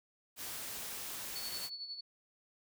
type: noise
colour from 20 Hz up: white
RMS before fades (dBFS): -43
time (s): 0.36-1.7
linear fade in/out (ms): 50
type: tone with tremolo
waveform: sine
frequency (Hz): 4435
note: C#8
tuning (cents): 0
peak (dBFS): -39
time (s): 1.35-2.01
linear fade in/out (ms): 10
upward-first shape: sine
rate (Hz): 11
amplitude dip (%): 60
effects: none